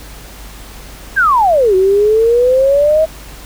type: exponential two-way sweep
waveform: sine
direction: down then up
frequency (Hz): 1661.2 to 370 to 643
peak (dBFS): -7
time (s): 1.16-3.06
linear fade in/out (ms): 20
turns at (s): 1.75
effects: added 50 Hz sine -33 dBFS peak until 3.45 s + pink hiss -35 dBFS RMS until 3.45 s